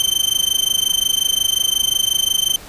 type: tone with amplitude modulation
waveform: sawtooth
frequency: 3100 Hz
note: G7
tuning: 20 cents flat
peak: -8 dBFS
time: 0-2.56 s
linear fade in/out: 0 ms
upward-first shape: sine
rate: 25.6 Hz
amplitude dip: 95%
effects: pink hiss -38 dBFS RMS until 2.68 s + resampled to 32000 Hz